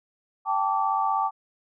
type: chord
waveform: sine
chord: G suspended second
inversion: none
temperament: equal with one note detuned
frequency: 784 / 880 / 1159.2 Hz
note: G5 / A5 / D6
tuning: 0 / 0 / -23 cents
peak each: -26 dBFS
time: 0.45-1.31 s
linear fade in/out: 50 ms
effects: none